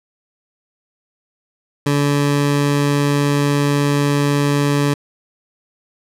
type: tone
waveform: 20% pulse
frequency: 143.6 Hz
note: D3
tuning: 39 cents flat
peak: -9 dBFS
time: 1.86-4.94 s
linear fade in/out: 5 ms
effects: low-pass 12000 Hz 12 dB/octave